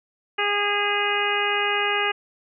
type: harmonic tone with a mistuned harmonic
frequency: 409.5 Hz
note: G#4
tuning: 24 cents flat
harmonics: 1 / 2 / 3 / 4 / 5 / 6 / 7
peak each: -28 / -28 / -28 / -28 / -28 / -28 / -28 dBFS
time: 0.38-2.12 s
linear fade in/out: 10 ms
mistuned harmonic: 6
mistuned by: +26 cents
effects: none